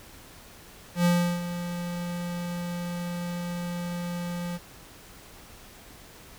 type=tone with ADSR envelope; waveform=square; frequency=174.61 Hz; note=F3; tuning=in tune; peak=-19 dBFS; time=0.95-4.59 s; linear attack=100 ms; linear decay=350 ms; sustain=-12 dB; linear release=38 ms; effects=pink hiss -49 dBFS RMS until 6.38 s